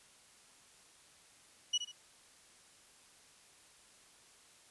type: tone with echo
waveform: 35% pulse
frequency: 2926 Hz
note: F#7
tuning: 20 cents flat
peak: -27 dBFS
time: 1.73-1.78 s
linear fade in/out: 10 ms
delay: 70 ms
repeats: 2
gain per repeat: -9 dB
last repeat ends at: 1.92 s
effects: white hiss -62 dBFS RMS until 4.7 s + resampled to 24000 Hz